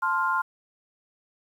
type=chord; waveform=sine; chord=F major; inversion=first; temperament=equal with one note detuned; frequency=880 / 1046.5 / 1401.8 Hz; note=A5 / C6 / F6; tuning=0 / 0 / +6 cents; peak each=-30 / -25 / -26 dBFS; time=0.02-0.42 s; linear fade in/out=10 ms; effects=9-bit